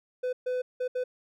triangle tone bursts at uneven times, 503 Hz, B4, 32 cents sharp, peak -25 dBFS, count 4, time 0.23-0.33 / 0.46-0.62 / 0.8-0.88 / 0.95-1.04 s, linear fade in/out 10 ms, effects none

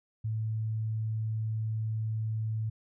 sine tone, 110 Hz, A2, in tune, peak -29 dBFS, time 0.24-2.7 s, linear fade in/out 10 ms, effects none

